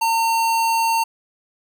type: tone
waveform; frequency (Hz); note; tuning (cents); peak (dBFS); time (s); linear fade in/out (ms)
square; 910; A#5; -42; -17; 0.01-1.04; 10
effects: none

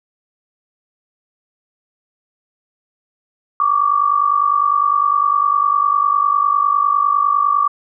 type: tone pair together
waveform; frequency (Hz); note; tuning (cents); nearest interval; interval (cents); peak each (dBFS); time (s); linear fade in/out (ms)
sine; 1133.1 / 1183; C#6 / D6; +38 / +12; minor second; 74; -15; 3.6-7.68; 2
effects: none

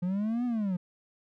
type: linear two-way sweep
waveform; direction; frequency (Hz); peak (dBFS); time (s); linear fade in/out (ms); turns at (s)
triangle; up then down; 173.4 to 249.9 to 173.4; -25; 0.02-0.77; 10; 0.45
effects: none

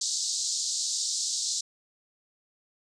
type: band-pass noise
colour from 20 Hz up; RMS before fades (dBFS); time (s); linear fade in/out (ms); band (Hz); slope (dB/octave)
white; -30; 0.01-1.61; 5; 4000 to 7800; 48
effects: resampled to 22050 Hz

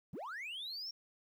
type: linear sweep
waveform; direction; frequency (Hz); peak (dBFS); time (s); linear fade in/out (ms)
triangle; up; 103.83 to 5588; -39; 0.13-0.91; 5
effects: tanh soft clip ceiling -35 dBFS + 12-bit

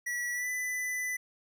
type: tone with pitch glide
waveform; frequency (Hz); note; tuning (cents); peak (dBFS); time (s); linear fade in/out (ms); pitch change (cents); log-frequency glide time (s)
square; 1940 to 1996.8; B6 to B6; -31 to +19; -32; 0.06-1.17; 10; +50; 0.33-0.49
effects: none

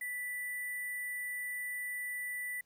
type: tone with sample-and-hold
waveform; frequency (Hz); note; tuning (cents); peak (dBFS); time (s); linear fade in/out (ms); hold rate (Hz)
sine; 1975.5; B6; 0; -36; 0.01-2.61; 5; 11025
effects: pink hiss -75 dBFS RMS until 2.65 s

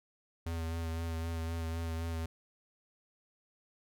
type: tone with vibrato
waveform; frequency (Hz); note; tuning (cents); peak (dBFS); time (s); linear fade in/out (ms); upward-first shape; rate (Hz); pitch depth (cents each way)
square; 82.41; E2; 0; -35; 0.46-2.26; 5; sine; 3.9; 23
effects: none

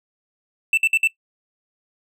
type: tone bursts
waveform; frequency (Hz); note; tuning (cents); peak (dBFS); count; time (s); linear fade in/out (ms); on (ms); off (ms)
triangle; 2661; E7; +16; -12; 4; 0.73-1.074; 2; 44; 56
effects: noise-tail reverb RT60 0.1 s tail -19 dB re dry

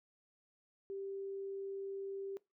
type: tone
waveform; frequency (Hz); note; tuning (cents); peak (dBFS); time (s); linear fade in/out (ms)
sine; 392; G4; 0; -40; 0.9-2.37; 0
effects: noise-tail reverb RT60 0.2 s tail -20 dB re dry

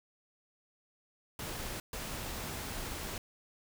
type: noise bursts at uneven times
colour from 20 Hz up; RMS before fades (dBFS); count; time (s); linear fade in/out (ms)
pink; -40; 2; 1.39-1.8 / 1.93-3.18; 2
effects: none

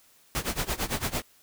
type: noise with tremolo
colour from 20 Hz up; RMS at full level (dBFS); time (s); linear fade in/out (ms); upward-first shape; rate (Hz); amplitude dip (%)
pink; -27; 0.35-1.22; 0; sine; 8.9; 90
effects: white hiss -60 dBFS RMS until 1.42 s

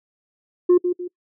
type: tone with echo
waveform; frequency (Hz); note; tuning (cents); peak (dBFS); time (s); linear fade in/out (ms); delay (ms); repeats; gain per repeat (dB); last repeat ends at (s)
sine; 356.5; F4; +36; -8; 0.69-0.78; 10; 150; 2; -9; 1.08
effects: noise-tail reverb RT60 0.1 s tail -25 dB re dry + tanh soft clip ceiling -9 dBFS

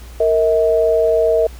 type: tone pair together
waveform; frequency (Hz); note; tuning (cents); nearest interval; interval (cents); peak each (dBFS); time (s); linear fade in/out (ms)
sine; 461.5 / 641; A#4 / E5; -17 / -49; tritone; 568; -14; 0.2-1.47; 5
effects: added 60 Hz sine -33 dBFS peak until 1.59 s + pink hiss -43 dBFS RMS until 1.59 s

